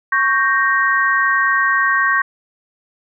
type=chord; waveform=sine; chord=G diminished; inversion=second; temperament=equal; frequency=1108.7 / 1568 / 1864.7 Hz; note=Db6 / G6 / Bb6; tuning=0 / 0 / 0 cents; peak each=-17 dBFS; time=0.12-2.22 s; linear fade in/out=5 ms; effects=none